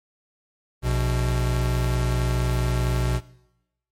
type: tone pair together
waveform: square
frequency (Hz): 59.05 / 123.47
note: A#1 / B2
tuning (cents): +23 / 0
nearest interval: octave + minor second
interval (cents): 1277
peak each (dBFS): -24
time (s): 0.82-3.21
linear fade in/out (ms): 50
effects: noise-tail reverb RT60 0.9 s tail -20 dB re dry + MP3 64 kbps